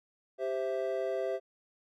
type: chord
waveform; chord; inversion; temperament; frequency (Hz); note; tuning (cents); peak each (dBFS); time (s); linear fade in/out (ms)
triangle; C major; second; equal; 392 / 523.3 / 659.3; G4 / C5 / E5; 0 / 0 / 0; -33; 0.38-1.4; 50
effects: none